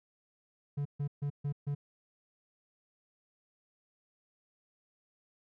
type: tone bursts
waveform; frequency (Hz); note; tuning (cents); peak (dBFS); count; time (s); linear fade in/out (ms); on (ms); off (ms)
triangle; 143.4; D3; -41; -29; 5; 0.77-1.75; 10; 84; 140
effects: none